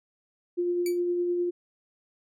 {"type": "tone with tremolo", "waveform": "sine", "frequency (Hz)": 351.6, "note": "F4", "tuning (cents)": 12, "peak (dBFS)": -23, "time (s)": [0.57, 1.51], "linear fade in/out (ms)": 20, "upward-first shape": "sine", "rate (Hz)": 9.8, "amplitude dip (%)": 25}
{"type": "tone with exponential decay", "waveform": "10% pulse", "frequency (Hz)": 2303, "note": "D7", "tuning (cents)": -34, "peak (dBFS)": -23, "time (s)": [0.86, 1], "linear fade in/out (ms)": 2, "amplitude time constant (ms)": 29}
{"effects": []}